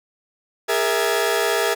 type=tone cluster; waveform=sawtooth; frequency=407.8 / 465.1 / 654 / 1698 Hz; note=G#4 / A#4 / E5 / G#6; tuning=-32 / -4 / -14 / +38 cents; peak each=-19 / -19 / -20 / -23 dBFS; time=0.68-1.75 s; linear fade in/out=20 ms; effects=none